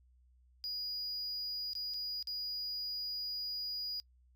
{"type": "tone with dropouts", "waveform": "triangle", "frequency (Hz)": 4900, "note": "D#8", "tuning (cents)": -27, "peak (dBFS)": -36, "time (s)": [0.64, 4], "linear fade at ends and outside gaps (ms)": 0, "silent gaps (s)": [[1.733, 1.752], [1.937, 1.942], [2.226, 2.272]], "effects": ["noise-tail reverb RT60 0.1 s tail -24 dB re dry", "added 62 Hz sine -63 dBFS peak until 4.35 s"]}